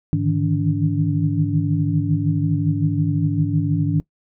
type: tone cluster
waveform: sine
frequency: 103.5 / 148.4 / 155.4 / 160.9 / 287.5 Hz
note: G#2 / D3 / D#3 / E3 / D4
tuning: -5 / +18 / -2 / -42 / -37 cents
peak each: -23 dBFS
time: 0.13-4 s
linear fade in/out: 0 ms
effects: noise-tail reverb RT60 0.1 s tail -21 dB re dry